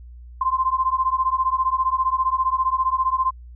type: beating tone pair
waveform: sine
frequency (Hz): 1037 / 1052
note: C6 / C6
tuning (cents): -16 / +9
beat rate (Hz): 15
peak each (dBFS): -21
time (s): 0.41-3.31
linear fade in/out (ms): 5
effects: added 60 Hz sine -38 dBFS peak until 3.55 s